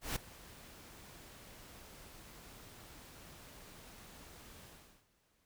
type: noise with ADSR envelope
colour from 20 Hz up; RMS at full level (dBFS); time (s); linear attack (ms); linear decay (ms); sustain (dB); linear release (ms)
pink; -36; 0.01-5.07; 150; 7; -19; 430
effects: pink hiss -75 dBFS RMS until 5.45 s